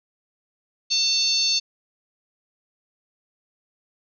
harmonic tone with a mistuned harmonic, 899 Hz, A5, 37 cents sharp, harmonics 3 / 4 / 5 / 6 / 7, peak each -31 / -27 / -20 / -31 / -28 dBFS, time 0.9-1.6 s, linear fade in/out 20 ms, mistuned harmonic 5, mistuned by -24 cents, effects none

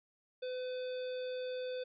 harmonic tone, 506 Hz, B4, 42 cents sharp, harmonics 1 / 3 / 5 / 7 / 9, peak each -37 / -53 / -55 / -52 / -58 dBFS, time 0.42-1.84 s, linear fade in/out 10 ms, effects none

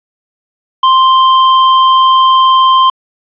square tone, 1046.5 Hz, C6, in tune, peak -5 dBFS, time 0.83-2.9 s, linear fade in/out 5 ms, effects resampled to 8000 Hz + 7-bit

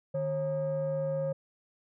sine tone pair together, 152.5 / 541.7 Hz, D#3 / C#5, -34 / -40 cents, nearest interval octave + minor seventh, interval 2194 cents, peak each -32 / -28 dBFS, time 0.14-1.33 s, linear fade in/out 10 ms, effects tanh soft clip ceiling -25 dBFS

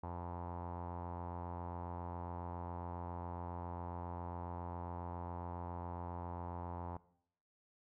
sawtooth tone with low-pass filter, 87.31 Hz, F2, in tune, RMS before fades -44 dBFS, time 0.03-6.97 s, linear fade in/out 5 ms, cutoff 920 Hz, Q 5.6, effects noise-tail reverb RT60 0.7 s tail -19 dB re dry

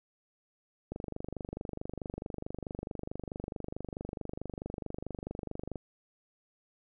click train, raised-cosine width 2 ms, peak -24 dBFS, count 120, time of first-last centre 0.92-5.757 s, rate 24.6 Hz, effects none

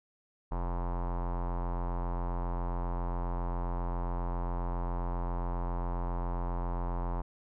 square tone with low-pass filter, 43.7 Hz, F1, 2 cents sharp, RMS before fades -33 dBFS, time 0.51-7.22 s, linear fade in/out 10 ms, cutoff 960 Hz, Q 4, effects none

